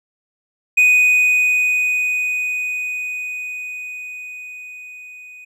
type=tone with level ramp; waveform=triangle; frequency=2489 Hz; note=D#7; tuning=in tune; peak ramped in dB=-7 to -35 dBFS; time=0.77-5.45 s; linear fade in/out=10 ms; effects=none